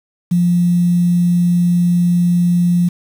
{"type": "tone with quantisation", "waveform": "sine", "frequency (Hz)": 175, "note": "F3", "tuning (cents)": 4, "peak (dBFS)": -10, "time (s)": [0.31, 2.89], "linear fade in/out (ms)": 10, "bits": 6, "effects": []}